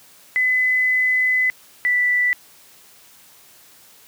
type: tone pair in turn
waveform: sine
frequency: 2014 / 1973.7 Hz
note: B6 / B6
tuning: +33 / -2 cents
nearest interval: unison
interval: 35 cents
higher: first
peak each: -15 dBFS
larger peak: neither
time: 0.36-1.5 / 1.85-2.33 s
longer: first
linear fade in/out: 0 ms
effects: white hiss -49 dBFS RMS until 4.07 s + high-pass 80 Hz 12 dB/octave